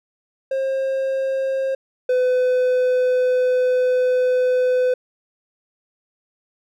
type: tone pair in turn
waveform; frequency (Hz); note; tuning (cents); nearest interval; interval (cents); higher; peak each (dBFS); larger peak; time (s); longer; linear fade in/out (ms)
triangle; 534 / 504.3; C5 / B4; +35 / +36; minor second; 99; first; -17 / -13; second; 0.51-1.75 / 2.09-4.94; second; 5
effects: none